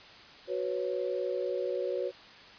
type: chord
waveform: sine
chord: F# suspended fourth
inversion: none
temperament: equal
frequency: 370 / 493.9 / 554.4 Hz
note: F#4 / B4 / C#5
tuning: 0 / 0 / 0 cents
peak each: -34 dBFS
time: 0.47-2.12 s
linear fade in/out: 50 ms
effects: white hiss -51 dBFS RMS until 2.58 s + resampled to 11025 Hz